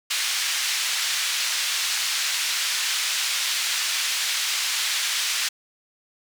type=band-pass noise; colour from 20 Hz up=white; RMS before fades=-25 dBFS; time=0.1-5.49 s; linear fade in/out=10 ms; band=1800 to 5500 Hz; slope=12 dB/octave; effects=none